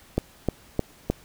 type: click train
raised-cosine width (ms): 2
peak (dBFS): -8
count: 4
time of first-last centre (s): 0.18-1.1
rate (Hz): 3.26
effects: pink hiss -53 dBFS RMS until 1.24 s